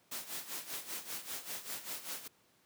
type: noise with tremolo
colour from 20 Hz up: white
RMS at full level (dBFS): -40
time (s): 0.11-2.28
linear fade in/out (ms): 10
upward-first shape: sine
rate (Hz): 5.1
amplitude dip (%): 75
effects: pink hiss -69 dBFS RMS until 2.65 s + high-pass 150 Hz 12 dB/octave